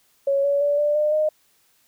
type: tone with pitch steps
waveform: sine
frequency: 554.4 / 566 / 577.9 / 590.1 / 602.5 / 615.1 Hz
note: C#5 / C#5 / D5 / D5 / D5 / D#5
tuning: 0 / +36 / -28 / +8 / +44 / -20 cents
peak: -17 dBFS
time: 0.27-1.29 s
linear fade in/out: 5 ms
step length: 170 ms
effects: white hiss -62 dBFS RMS until 1.87 s